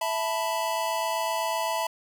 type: chord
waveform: square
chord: E suspended fourth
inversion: none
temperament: equal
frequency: 659.3 / 880 / 987.8 Hz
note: E5 / A5 / B5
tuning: 0 / 0 / 0 cents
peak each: -31 dBFS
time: 0.01-1.87 s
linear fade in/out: 5 ms
effects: none